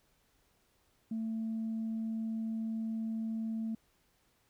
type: tone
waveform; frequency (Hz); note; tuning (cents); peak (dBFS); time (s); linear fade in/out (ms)
sine; 223.2; A3; +25; -32; 1.11-3.75; 5
effects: tanh soft clip ceiling -30 dBFS + pink hiss -72 dBFS RMS until 4.49 s